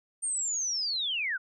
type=linear sweep; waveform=sine; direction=down; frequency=8870 to 1400 Hz; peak=-28 dBFS; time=0.22-1.38 s; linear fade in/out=20 ms; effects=none